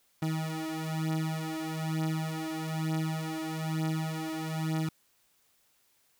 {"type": "beating tone pair", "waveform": "30% pulse", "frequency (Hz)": [158.2, 159.3], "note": ["D#3", "D#3"], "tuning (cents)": [29, 41], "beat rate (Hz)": 1.1, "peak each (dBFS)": -31, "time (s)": [0.22, 4.89], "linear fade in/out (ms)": 5, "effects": ["white hiss -69 dBFS RMS until 6.19 s"]}